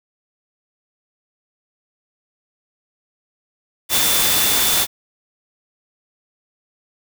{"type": "tone in noise", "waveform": "sine", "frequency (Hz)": 3520, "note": "A7", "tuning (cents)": 0, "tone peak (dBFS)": -23, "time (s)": [3.89, 4.87], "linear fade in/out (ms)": 50, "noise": "white", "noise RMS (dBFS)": -17, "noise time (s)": [3.89, 4.87], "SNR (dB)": -9, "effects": []}